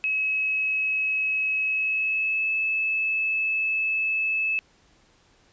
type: tone with pitch glide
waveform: sine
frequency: 2568 to 2607 Hz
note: E7 to E7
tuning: -46 to -20 cents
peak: -22 dBFS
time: 0.04-4.59 s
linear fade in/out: 0 ms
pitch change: +26 cents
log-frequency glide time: 1.63-2.51 s
effects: pink hiss -60 dBFS RMS until 5.52 s + resampled to 16000 Hz